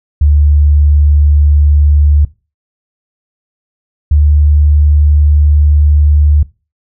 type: tone pair in turn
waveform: sine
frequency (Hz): 73.42 / 74.06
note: D2 / D2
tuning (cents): 0 / +15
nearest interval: unison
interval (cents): 15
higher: second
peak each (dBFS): -4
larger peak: neither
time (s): 0.21-2.25 / 4.11-6.43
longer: second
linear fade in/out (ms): 5
effects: noise-tail reverb RT60 0.3 s tail -20 dB re dry